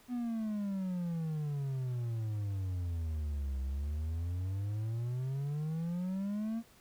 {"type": "exponential two-way sweep", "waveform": "triangle", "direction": "down then up", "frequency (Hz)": [250.2, 65.41, 233], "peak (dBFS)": -31, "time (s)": [0.08, 6.63], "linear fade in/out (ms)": 50, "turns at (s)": 3.61, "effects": ["pink hiss -62 dBFS RMS until 6.8 s"]}